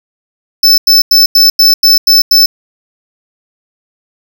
square tone bursts, 5274 Hz, E8, in tune, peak -3 dBFS, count 8, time 0.63-2.46 s, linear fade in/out 5 ms, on 150 ms, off 90 ms, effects 7-bit

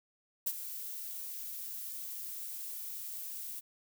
violet noise with ADSR envelope, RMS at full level -31 dBFS, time 0.46-3.61 s, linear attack 12 ms, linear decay 46 ms, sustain -11 dB, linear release 25 ms, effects none

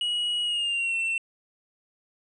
triangle tone with pitch glide, 2907 to 2697 Hz, F#7 to E7, -31 to +39 cents, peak -23 dBFS, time 0.01-1.18 s, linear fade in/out 2 ms, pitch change -130 cents, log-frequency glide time 0.44-0.97 s, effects resampled to 24000 Hz

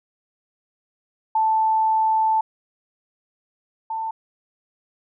sine tone pair in turn, 880 / 890.7 Hz, A5 / A5, 0 / +21 cents, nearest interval unison, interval 21 cents, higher second, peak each -16 / -24 dBFS, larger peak first, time 1.35-2.41 / 3.9-4.11 s, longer first, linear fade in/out 5 ms, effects none

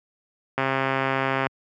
click train, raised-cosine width 0.5 ms, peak -8 dBFS, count 120, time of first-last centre 0.58-1.468 s, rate 134 Hz, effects high-pass 100 Hz 12 dB/octave

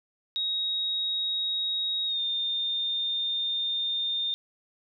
sine tone with pitch glide, 3780 to 3630 Hz, A#7 to A#7, +23 to -47 cents, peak -26 dBFS, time 0.36-4.34 s, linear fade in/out 0 ms, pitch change -70 cents, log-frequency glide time 2.06-2.2 s, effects none

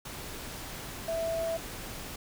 sine tone in noise, 659.3 Hz, E5, in tune, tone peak -29 dBFS, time 1.08-1.57 s, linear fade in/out 5 ms, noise pink, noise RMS -41 dBFS, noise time 0.05-2.16 s, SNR +9 dB, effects none

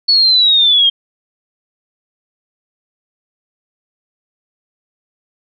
sine linear sweep, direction down, 4435 to 3191 Hz, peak -7 dBFS, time 0.08-0.9 s, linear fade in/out 10 ms, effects none

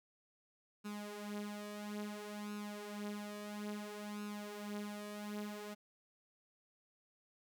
sawtooth tone with flanger, 207.7 Hz, G#3, in tune, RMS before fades -45 dBFS, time 0.84-5.75 s, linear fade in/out 20 ms, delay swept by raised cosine 0.75 to 6.55 ms, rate 0.59 Hz, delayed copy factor +0.7, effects 13-bit

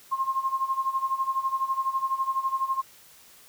sine tone with tremolo, 1066 Hz, C6, 32 cents sharp, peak -21 dBFS, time 0.11-2.82 s, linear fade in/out 20 ms, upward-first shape sine, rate 12 Hz, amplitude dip 80%, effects white hiss -53 dBFS RMS until 3.48 s

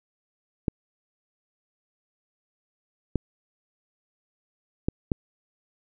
clicks, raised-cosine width 3 ms, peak -10 dBFS, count 4, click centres 0.682 / 3.157 / 4.885 / 5.118 s, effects none

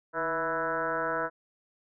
sine tone with frequency modulation, 987.8 Hz, B5, in tune, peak -27 dBFS, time 0.13-1.3 s, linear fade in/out 50 ms, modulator 167 Hz, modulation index 3.6, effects none

